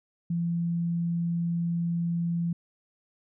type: tone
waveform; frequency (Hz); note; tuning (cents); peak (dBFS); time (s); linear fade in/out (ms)
sine; 170; F3; -46; -25; 0.3-2.53; 5
effects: none